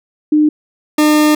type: tone pair in turn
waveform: sine / 40% pulse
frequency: 302.7 / 302.7 Hz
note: D#4 / D#4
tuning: -48 / -48 cents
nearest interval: unison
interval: 0 cents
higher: neither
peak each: -7 dBFS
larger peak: neither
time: 0.32-0.49 / 0.98-1.35 s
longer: second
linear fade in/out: 5 ms
effects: none